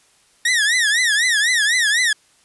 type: tone with vibrato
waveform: sawtooth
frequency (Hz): 1825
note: A#6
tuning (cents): -37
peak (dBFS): -11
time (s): 0.45-2.13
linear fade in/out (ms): 5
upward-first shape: triangle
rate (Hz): 4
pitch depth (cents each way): 210
effects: white hiss -56 dBFS RMS until 2.44 s + resampled to 24000 Hz